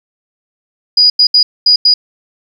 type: tone bursts at uneven times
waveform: sine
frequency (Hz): 4909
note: D#8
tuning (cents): -24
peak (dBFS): -4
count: 5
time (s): 0.97-1.1 / 1.19-1.27 / 1.34-1.43 / 1.66-1.76 / 1.85-1.94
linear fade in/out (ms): 5
effects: 7-bit